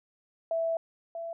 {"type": "tone pair in turn", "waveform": "sine", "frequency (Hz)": [659.3, 668.5], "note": ["E5", "E5"], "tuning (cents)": [0, 24], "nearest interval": "unison", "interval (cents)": 24, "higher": "second", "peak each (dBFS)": [-26, -34], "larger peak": "first", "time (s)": [[0.51, 0.77], [1.15, 1.33]], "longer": "first", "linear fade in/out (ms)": 2, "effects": []}